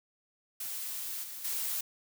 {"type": "noise with level steps", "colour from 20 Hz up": "blue", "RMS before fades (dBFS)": [-38, -43, -34], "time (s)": [0.6, 1.81], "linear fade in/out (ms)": 5, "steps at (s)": [1.23, 1.44], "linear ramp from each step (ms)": 10, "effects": []}